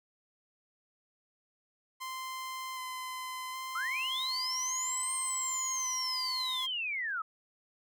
sawtooth tone with vibrato, 1033 Hz, C6, 22 cents flat, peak -34 dBFS, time 2-6.67 s, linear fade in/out 20 ms, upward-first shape square, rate 0.65 Hz, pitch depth 12 cents each way
sine linear two-way sweep, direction up then down, 1244.5 to 8630 to 1244.5 Hz, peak -32 dBFS, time 3.75-7.22 s, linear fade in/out 5 ms, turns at 5.13 s
effects none

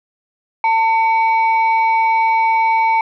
sine tone pair together, 896 / 2259 Hz, A5 / C#7, +31 / +32 cents, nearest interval octave + major third, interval 1601 cents, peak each -11 / -19 dBFS, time 0.64-3.01 s, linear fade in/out 2 ms, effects tanh soft clip ceiling -6 dBFS

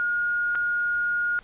sine tone with dropouts, 1431 Hz, F6, 42 cents sharp, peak -22 dBFS, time 0-1.39 s, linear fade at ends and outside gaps 0 ms, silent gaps 0.55-0.555 s, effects pink hiss -53 dBFS RMS until 1.43 s + resampled to 8000 Hz

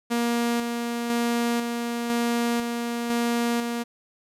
sawtooth tone with tremolo, 236.2 Hz, A#3, 23 cents sharp, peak -18 dBFS, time 0.1-3.84 s, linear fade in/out 20 ms, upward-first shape square, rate 1 Hz, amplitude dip 40%, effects resampled to 32000 Hz + 10-bit

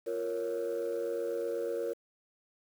sine chord, Bb minor, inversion second, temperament equal, 349.2 / 466.2 / 554.4 Hz, F4 / Bb4 / Db5, 0 / 0 / 0 cents, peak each -37 / -32 / -35 dBFS, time 0.06-1.94 s, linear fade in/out 20 ms, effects tanh soft clip ceiling -27 dBFS + 9-bit

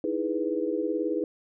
sine chord, E major seventh, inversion third, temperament equal, 311.1 / 329.6 / 415.3 / 493.9 Hz, D#4 / E4 / G#4 / B4, 0 / 0 / 0 / 0 cents, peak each -31 dBFS, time 0.04-1.24 s, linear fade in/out 2 ms, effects none

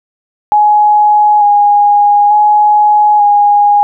sine tone with vibrato, 830.6 Hz, G#5, in tune, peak -4 dBFS, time 0.52-3.83 s, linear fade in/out 0 ms, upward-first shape square, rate 0.56 Hz, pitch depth 17 cents each way, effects none

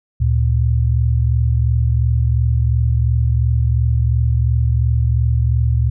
sine tone pair together, 72.95 / 115.8 Hz, D2 / A#2, -11 / -11 cents, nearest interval minor sixth, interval 800 cents, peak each -15 dBFS, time 0.2-5.9 s, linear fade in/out 10 ms, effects none

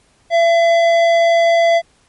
sine tone with tanh clipping, 674 Hz, E5, 38 cents sharp, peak -11 dBFS, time 0.3-1.82 s, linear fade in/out 50 ms, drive 13 dB, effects pink hiss -55 dBFS RMS until 2.08 s + MP3 48 kbps

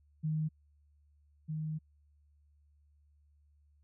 sine tone pair in turn, 155.56 / 155.56 Hz, D#3 / D#3, 0 / 0 cents, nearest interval unison, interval 0 cents, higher neither, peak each -30 / -34 dBFS, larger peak first, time 0.23-0.49 / 1.48-1.79 s, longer second, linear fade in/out 20 ms, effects added 73 Hz sine -64 dBFS peak until 3.83 s

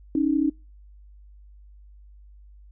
sine tone pair together, 278.1 / 311.1 Hz, C#4 / D#4, +6 / 0 cents, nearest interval major second, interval 194 cents, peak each -22 dBFS, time 0.15-0.5 s, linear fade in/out 2 ms, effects noise-tail reverb RT60 0.3 s tail -26 dB re dry + added 50 Hz sine -46 dBFS peak until 2.71 s

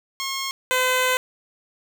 10% pulse tone pair in turn, 1080 / 509.7 Hz, C#6 / C5, -45 / -45 cents, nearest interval octave + minor second, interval 1300 cents, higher first, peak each -17 / -10 dBFS, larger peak second, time 0.2-0.51 / 0.71-1.17 s, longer second, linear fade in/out 0 ms, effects none

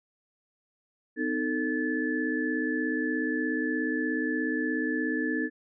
sine tone cluster, 254.4 / 311.2 / 444.9 / 1735 Hz, C4 / D#4 / A4 / A6, -48 / 0 / +19 / -25 cents, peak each -31 / -30 / -35 / -32 dBFS, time 1.16-5.5 s, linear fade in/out 50 ms, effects none

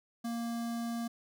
square tone with notch filter, 233.2 Hz, A#3, 1 cent sharp, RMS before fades -36 dBFS, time 0.24-1.08 s, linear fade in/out 10 ms, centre 2400 Hz, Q 1.5, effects none

